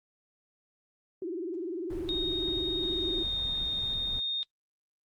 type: tone with vibrato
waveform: sine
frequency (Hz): 349.2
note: F4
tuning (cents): 0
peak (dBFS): -32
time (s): 1.22-3.23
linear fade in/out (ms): 2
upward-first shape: sine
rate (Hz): 20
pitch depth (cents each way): 170
type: noise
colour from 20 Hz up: brown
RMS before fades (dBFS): -41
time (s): 1.9-4.2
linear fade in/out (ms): 2
type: tone with pitch glide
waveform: sine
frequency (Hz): 3720 to 3682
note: A#7 to A#7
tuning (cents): -4 to -22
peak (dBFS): -29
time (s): 2.09-4.43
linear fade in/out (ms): 0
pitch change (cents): -18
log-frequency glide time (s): 2.82-3.37
effects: noise-tail reverb RT60 0.1 s tail -26 dB re dry + Opus 32 kbps